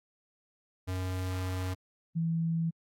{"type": "tone pair in turn", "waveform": ["square", "sine"], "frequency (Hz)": [92.5, 164.82], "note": ["F#2", "E3"], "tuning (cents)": [0, 0], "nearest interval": "minor seventh", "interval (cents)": 1000, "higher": "second", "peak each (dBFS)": [-32, -27], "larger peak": "second", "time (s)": [[0.87, 1.75], [2.15, 2.71]], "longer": "first", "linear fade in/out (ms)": 20, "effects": ["AAC 48 kbps"]}